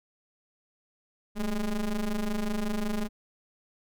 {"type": "ring-modulated tone", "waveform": "square", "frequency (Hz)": 102.3, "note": "G#2", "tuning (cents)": -26, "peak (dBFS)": -25, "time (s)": [1.35, 3.09], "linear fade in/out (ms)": 50, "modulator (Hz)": 115, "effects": []}